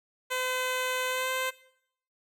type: tone with pitch glide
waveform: 10% pulse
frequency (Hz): 510 to 517.7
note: C5 to C5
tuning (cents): -44 to -18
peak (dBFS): -20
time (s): 0.3-1.51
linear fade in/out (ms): 20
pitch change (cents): +26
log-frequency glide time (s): 1.08-1.3
effects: noise-tail reverb RT60 0.7 s tail -19 dB re dry